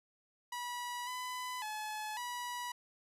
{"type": "tone with pitch steps", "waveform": "sawtooth", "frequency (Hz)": [973, 1002, 856, 975], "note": ["B5", "B5", "A5", "B5"], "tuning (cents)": [-26, 25, -48, -23], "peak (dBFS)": -35, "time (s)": [0.52, 2.72], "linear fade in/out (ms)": 5, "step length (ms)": 550, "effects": ["resampled to 32000 Hz"]}